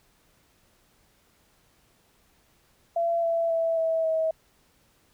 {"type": "tone with pitch steps", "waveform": "sine", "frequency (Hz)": [677, 668.1, 659.2, 650.5, 642], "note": ["E5", "E5", "E5", "E5", "E5"], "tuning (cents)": [46, 23, 0, -23, -46], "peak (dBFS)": -22, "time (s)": [2.96, 4.31], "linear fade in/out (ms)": 5, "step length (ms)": 270, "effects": ["pink hiss -64 dBFS RMS until 5.13 s"]}